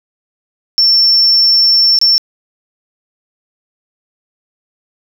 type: tone with dropouts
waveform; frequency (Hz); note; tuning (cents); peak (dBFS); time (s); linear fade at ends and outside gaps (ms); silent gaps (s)
sine; 5410; E8; +44; -5; 0.78-2.18; 0; 1.988-2.014
effects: tanh soft clip ceiling -2 dBFS + 7-bit